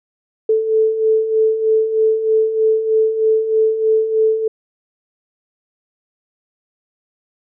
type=beating tone pair; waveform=sine; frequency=437.1 / 440.3 Hz; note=A4 / A4; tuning=-11 / +1 cents; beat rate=3.2 Hz; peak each=-20 / -13 dBFS; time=0.49-4.48 s; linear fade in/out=5 ms; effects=none